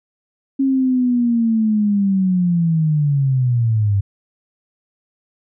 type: linear sweep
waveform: sine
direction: down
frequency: 272.5 to 97.1 Hz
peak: -13 dBFS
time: 0.59-4.01 s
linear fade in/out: 10 ms
effects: none